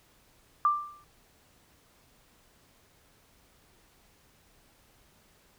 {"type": "tone with exponential decay", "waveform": "sine", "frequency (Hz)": 1182, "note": "D6", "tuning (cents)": 11, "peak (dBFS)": -18, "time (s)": [0.65, 1.04], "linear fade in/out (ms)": 1, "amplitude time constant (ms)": 84, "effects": ["pink hiss -63 dBFS RMS until 5.58 s"]}